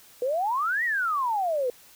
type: exponential two-way sweep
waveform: sine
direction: up then down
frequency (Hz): 478.4 to 1975.5 to 478.4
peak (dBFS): -23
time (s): 0.22-1.7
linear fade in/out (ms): 2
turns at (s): 0.84
effects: white hiss -53 dBFS RMS until 1.95 s